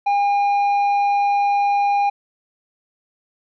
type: tone with tanh clipping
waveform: sine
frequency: 809 Hz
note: G#5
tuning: 46 cents flat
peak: -16 dBFS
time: 0.06-2.1 s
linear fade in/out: 10 ms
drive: 6 dB
effects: none